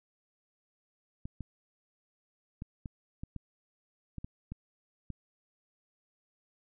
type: clicks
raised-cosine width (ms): 5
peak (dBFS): -27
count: 10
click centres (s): 1.255 / 1.407 / 2.621 / 2.858 / 3.235 / 3.363 / 4.183 / 4.245 / 4.52 / 5.103
effects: none